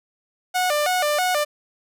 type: tone with vibrato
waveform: sawtooth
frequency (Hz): 659.3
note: E5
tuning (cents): 0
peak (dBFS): -15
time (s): 0.54-1.45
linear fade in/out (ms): 20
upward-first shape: square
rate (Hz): 3.1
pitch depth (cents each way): 180
effects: none